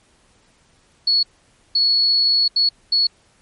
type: tone bursts at uneven times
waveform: sine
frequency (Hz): 4382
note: C#8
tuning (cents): -21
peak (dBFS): -13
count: 4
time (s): 1.07-1.23 / 1.75-2.48 / 2.56-2.69 / 2.92-3.07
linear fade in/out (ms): 5
effects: pink hiss -57 dBFS RMS until 3.41 s + MP3 48 kbps